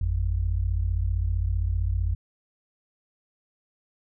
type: tone pair together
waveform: sine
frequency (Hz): 51.91 / 87.31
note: G#1 / F2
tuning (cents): 0 / 0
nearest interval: major sixth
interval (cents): 900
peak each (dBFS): -25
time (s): 0.01-2.15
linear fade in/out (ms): 5
effects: none